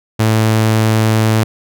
sawtooth tone, 110 Hz, A2, in tune, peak -6 dBFS, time 0.19-1.44 s, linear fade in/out 10 ms, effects none

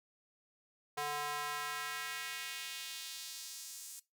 square tone with high-pass filter sweep, 146.83 Hz, D3, in tune, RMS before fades -42 dBFS, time 0.97-4 s, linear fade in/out 10 ms, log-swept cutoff 700 to 7700 Hz, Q 1.3, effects noise-tail reverb RT60 0.2 s tail -19 dB re dry

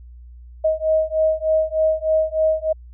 sine beating tone pair, 629 / 632.3 Hz, D#5 / D#5, +19 / +28 cents, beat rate 3.3 Hz, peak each -19 dBFS, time 0.64-2.73 s, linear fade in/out 10 ms, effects added 60 Hz sine -38 dBFS peak until 2.93 s

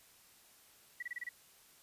sine tone bursts, 1946 Hz, B6, 26 cents flat, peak -38 dBFS, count 6, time 1-1.291 s, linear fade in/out 5 ms, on 26 ms, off 27 ms, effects white hiss -63 dBFS RMS until 1.82 s + resampled to 32000 Hz

